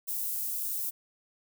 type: high-pass noise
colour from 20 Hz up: white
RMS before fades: -33 dBFS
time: 0.07-0.91 s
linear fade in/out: 20 ms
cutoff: 12000 Hz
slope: 12 dB/octave
effects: none